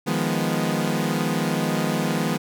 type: chord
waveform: sawtooth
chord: F half-diminished seventh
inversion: third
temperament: equal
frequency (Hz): 155.56 / 174.61 / 207.7 / 246.9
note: Eb3 / F3 / Ab3 / Cb4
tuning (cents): 0 / 0 / 0 / 0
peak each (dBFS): -23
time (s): 0.06-2.38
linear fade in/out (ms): 20
effects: none